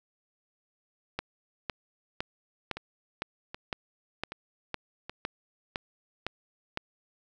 two click trains, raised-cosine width 0.3 ms, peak -15 / -22 dBFS, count 12 / 4, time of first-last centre 1.19-6.774 / 2.77-5.096 s, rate 1.97 / 1.29 Hz, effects none

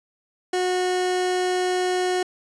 30% pulse tone, 364.8 Hz, F#4, 24 cents flat, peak -18 dBFS, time 0.53-2.23 s, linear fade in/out 5 ms, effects resampled to 22050 Hz

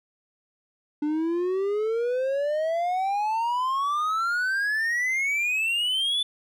triangle exponential sweep, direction up, 293.7 to 3508 Hz, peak -21 dBFS, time 1.02-6.23 s, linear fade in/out 5 ms, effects none

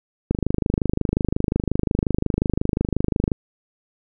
click train, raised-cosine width 3 ms, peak -6 dBFS, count 78, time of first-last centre 0.31-3.318 s, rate 25.6 Hz, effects none

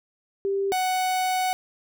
sine / 45% pulse tone pair in turn, 393.7 / 743.2 Hz, G4 / F#5, +8 / +7 cents, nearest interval major seventh, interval 1099 cents, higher second, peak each -22 / -22 dBFS, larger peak neither, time 0.45-0.72 / 0.72-1.53 s, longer second, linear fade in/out 0 ms, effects none

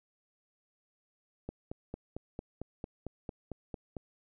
click train, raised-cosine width 2 ms, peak -25 dBFS, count 12, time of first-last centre 1.49-3.967 s, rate 4.44 Hz, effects none

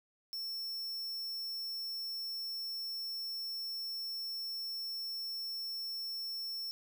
square tone, 5400 Hz, E8, 41 cents sharp, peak -38 dBFS, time 0.33-6.71 s, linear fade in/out 0 ms, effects 11-bit

